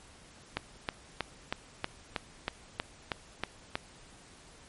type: click train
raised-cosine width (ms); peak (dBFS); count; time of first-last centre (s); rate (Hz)
0.3; -14; 11; 0.57-3.755; 3.14
effects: pink hiss -55 dBFS RMS until 4.68 s + MP3 48 kbps